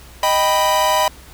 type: chord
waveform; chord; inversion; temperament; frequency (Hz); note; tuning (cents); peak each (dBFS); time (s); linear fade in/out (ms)
45% pulse; Eb augmented; none; equal; 622.3 / 784 / 987.8; Eb5 / G5 / B5; 0 / 0 / 0; -19 / -21 / -16; 0.23-1.08; 2
effects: added 63 Hz sine -41 dBFS peak until 1.33 s + pink hiss -43 dBFS RMS until 1.33 s